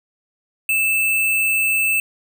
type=tone with sample-and-hold; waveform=sine; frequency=2637 Hz; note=E7; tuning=in tune; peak=-15 dBFS; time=0.69-2 s; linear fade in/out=2 ms; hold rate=11025 Hz; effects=none